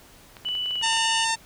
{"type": "clicks", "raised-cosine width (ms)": 0.3, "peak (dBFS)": -25, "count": 11, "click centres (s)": [0.368, 0.449, 0.487, 0.552, 0.659, 0.709, 0.756, 0.814, 0.861, 0.932, 0.968]}
{"type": "tone with pitch glide", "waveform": "sine", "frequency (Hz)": [2970, 2911], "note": ["F#7", "F#7"], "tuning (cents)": [6, -29], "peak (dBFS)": -25, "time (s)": [0.45, 1.25], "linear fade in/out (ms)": 10, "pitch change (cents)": -35, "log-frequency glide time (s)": [0.73, 0.83]}
{"type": "harmonic tone", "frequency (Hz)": 904, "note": "A5", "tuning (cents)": 47, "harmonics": [1, 2, 3, 4, 5, 6, 7, 8, 9, 10], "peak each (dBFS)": [-26, -29, -31, -32, -33, -34, -34, -35, -36, -36], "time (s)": [0.82, 1.36], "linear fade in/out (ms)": 20}
{"effects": ["pink hiss -51 dBFS RMS until 1.45 s"]}